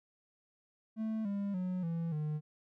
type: tone with pitch steps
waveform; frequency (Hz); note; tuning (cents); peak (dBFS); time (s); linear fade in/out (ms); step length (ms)
triangle; 220 / 200.6 / 182.87 / 166.73 / 152.01; A3 / G3 / F#3 / E3 / D#3; 0 / +40 / -20 / +20 / -40; -31; 0.96-2.41; 50; 290
effects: none